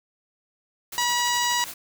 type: noise with tremolo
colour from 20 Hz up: white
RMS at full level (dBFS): -35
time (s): 0.92-1.74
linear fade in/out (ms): 5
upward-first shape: sine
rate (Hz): 12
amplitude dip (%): 45
type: harmonic tone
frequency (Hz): 967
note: B5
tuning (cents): -37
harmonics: 1 / 2 / 3 / 4 / 5 / 6 / 7 / 8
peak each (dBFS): -25 / -28 / -30 / -31 / -32 / -33 / -33 / -34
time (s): 0.98-1.64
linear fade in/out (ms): 0
effects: none